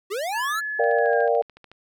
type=linear sweep; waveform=square; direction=up; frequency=363.8 to 1396.9 Hz; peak=-26 dBFS; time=0.1-0.61 s; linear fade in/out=20 ms
type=tone with pitch glide; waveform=sine; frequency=1710 to 1614 Hz; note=A6 to G#6; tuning=-50 to -50 cents; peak=-26 dBFS; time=0.32-1.29 s; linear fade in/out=50 ms; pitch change=-100 cents; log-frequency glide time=0.95-1.17 s
type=chord; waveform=sine; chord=G minor seventh; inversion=first; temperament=equal; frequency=466.2 / 587.3 / 698.5 / 784 Hz; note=Bb4 / D5 / F5 / G5; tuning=0 / 0 / 0 / 0 cents; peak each=-21 / -23 / -24 / -27 dBFS; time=0.79-1.42 s; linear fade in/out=5 ms
type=click train; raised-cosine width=0.3 ms; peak=-30 dBFS; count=13; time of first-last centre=0.84-1.716 s; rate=13.7 Hz
effects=none